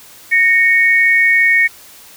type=tone pair together; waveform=sine; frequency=1854.6 / 2217 Hz; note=A#6 / C#7; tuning=-9 / 0 cents; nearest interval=minor third; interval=309 cents; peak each=-11 dBFS; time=0.31-1.68 s; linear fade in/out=20 ms; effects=white hiss -40 dBFS RMS until 2.16 s